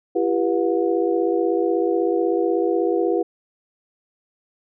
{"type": "tone cluster", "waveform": "sine", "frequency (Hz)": [338.6, 394.8, 486.2, 724], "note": ["E4", "G4", "B4", "F#5"], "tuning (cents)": [46, 12, -27, -38], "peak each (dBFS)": [-21, -22, -23, -29], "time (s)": [0.15, 3.23], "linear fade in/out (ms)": 10, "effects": []}